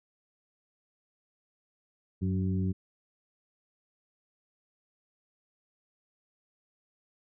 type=harmonic tone with a mistuned harmonic; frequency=94.9 Hz; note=F#2; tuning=44 cents sharp; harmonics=1 / 2 / 3 / 4; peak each=-29 / -30 / -39 / -42 dBFS; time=2.21-2.73 s; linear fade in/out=20 ms; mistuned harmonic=2; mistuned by=-38 cents; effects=none